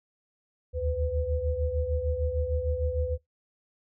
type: tone cluster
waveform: sine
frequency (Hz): 73 / 79.6 / 503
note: D2 / D#2 / B4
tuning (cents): -10 / +40 / +32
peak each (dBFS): -30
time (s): 0.73-3.18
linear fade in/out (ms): 50
effects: noise-tail reverb RT60 0.2 s tail -25 dB re dry